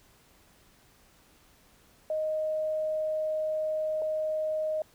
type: tone pair in turn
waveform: sine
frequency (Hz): 622.3 / 622.3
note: D#5 / D#5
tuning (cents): 0 / 0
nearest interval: unison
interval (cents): 0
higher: neither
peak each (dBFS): -27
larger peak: neither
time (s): 2.1-4.02 / 4.02-4.82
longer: first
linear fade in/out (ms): 2
effects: pink hiss -61 dBFS RMS until 4.94 s